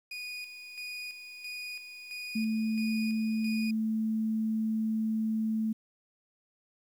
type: tone with tremolo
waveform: 30% pulse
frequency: 2468 Hz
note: D#7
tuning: 15 cents flat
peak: -35 dBFS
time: 0.11-3.71 s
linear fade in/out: 5 ms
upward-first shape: square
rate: 1.5 Hz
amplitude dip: 55%
type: tone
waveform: sine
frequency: 220 Hz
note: A3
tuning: in tune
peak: -27 dBFS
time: 2.35-5.73 s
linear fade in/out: 10 ms
effects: low-pass 12000 Hz 12 dB/octave + 10-bit